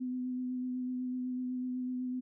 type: tone with vibrato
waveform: sine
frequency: 252.3 Hz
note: B3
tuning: 37 cents sharp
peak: -33 dBFS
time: 0-2.21 s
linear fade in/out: 20 ms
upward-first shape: sine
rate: 8 Hz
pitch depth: 15 cents each way
effects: none

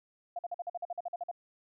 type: tone bursts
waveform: sine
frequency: 700 Hz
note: F5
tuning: 4 cents sharp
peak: -33 dBFS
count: 13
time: 0.36-1.314 s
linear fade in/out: 5 ms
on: 30 ms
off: 47 ms
effects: none

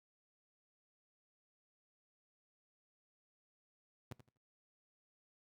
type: tone with echo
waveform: sawtooth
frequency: 123.47 Hz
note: B2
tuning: in tune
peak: -39 dBFS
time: 4.11-4.13 s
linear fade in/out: 5 ms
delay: 82 ms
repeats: 3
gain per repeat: -12 dB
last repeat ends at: 4.376 s
effects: noise-tail reverb RT60 0.3 s tail -22 dB re dry

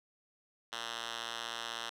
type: tone with band-pass filter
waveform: 5% pulse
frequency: 116.1 Hz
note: A#2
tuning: 7 cents flat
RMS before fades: -41 dBFS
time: 0.72-1.9 s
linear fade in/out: 10 ms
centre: 3200 Hz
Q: 1.1
effects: none

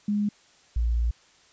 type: tone pair in turn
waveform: sine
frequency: 206.8 / 58.03 Hz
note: G#3 / A#1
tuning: -7 / -7 cents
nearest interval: octave + minor seventh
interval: 2200 cents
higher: first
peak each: -22 / -21 dBFS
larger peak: second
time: 0.08-0.29 / 0.76-1.11 s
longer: second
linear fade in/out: 5 ms
effects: white hiss -58 dBFS RMS until 1.52 s + resampled to 16000 Hz

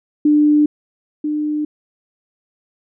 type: tone pair in turn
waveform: sine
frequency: 298.1 / 300.7 Hz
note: D4 / D4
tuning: +26 / +41 cents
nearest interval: unison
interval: 15 cents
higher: second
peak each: -9 / -17 dBFS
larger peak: first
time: 0.25-0.66 / 1.24-1.65 s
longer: neither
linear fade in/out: 5 ms
effects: none

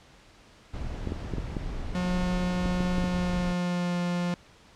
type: noise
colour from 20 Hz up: brown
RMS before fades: -34 dBFS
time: 0.73-3.53 s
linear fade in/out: 10 ms
type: clicks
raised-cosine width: 3 ms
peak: -18 dBFS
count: 9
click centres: 1.073 / 1.121 / 1.337 / 1.383 / 1.568 / 2.66 / 2.806 / 2.983 / 3.041 s
type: tone with pitch glide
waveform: 45% pulse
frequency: 180.1 to 175.78 Hz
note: F#3 to F3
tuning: -46 to +12 cents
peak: -26 dBFS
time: 1.95-4.34 s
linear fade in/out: 0 ms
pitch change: -42 cents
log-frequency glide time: 2.97-3.99 s
effects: pink hiss -55 dBFS RMS until 4.75 s + low-pass 6000 Hz 12 dB/octave

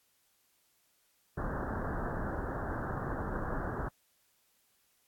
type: low-pass noise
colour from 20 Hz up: pink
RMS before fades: -36 dBFS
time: 1.37-3.89 s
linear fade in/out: 10 ms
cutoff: 1700 Hz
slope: 96 dB/octave
effects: white hiss -72 dBFS RMS until 5.07 s + AAC 64 kbps

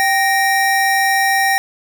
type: tone pair together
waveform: square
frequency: 779 / 1862.4 Hz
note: G5 / A#6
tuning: -11 / -2 cents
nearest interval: octave + minor third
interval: 1509 cents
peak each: -16 dBFS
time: 0-1.58 s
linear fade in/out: 0 ms
effects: none

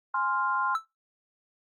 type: chord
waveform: sine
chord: F minor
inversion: first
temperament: equal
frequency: 830.6 / 1046.5 / 1396.9 Hz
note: Ab5 / C6 / F6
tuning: 0 / 0 / 0 cents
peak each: -33 / -27 / -30 dBFS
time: 0.14-0.75 s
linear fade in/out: 5 ms
type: tone with exponential decay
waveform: triangle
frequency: 1318.5 Hz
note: E6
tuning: in tune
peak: -19 dBFS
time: 0.75-0.85 s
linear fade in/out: 1 ms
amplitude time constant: 20 ms
effects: noise-tail reverb RT60 0.2 s tail -22 dB re dry + Opus 48 kbps

